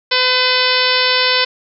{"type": "harmonic tone with a mistuned harmonic", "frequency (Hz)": 506, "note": "B4", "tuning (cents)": 42, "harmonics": [1, 2, 3, 4, 5, 6, 7, 8, 9, 10], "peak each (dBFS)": [-21, -21, -21, -21, -21, -21, -21, -21, -21, -21], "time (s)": [0.11, 1.45], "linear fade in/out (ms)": 10, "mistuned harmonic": 10, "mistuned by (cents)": 65, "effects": []}